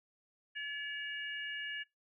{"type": "harmonic tone", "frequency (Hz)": 571, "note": "D5", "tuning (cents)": -49, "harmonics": [3, 4, 5], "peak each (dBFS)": [-39, -48, -43], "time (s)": [0.55, 1.84], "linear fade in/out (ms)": 20, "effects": ["noise-tail reverb RT60 0.2 s tail -22 dB re dry"]}